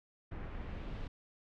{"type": "noise with low-pass filter sweep", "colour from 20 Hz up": "brown", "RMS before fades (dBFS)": -42, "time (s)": [0.31, 1.08], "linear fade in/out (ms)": 10, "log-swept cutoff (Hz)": [1900, 3700], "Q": 1.3, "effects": []}